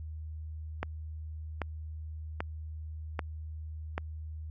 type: click train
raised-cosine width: 0.5 ms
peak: -17 dBFS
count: 5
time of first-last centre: 0.83-3.98 s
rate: 1.27 Hz
effects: added 78 Hz sine -38 dBFS peak until 4.5 s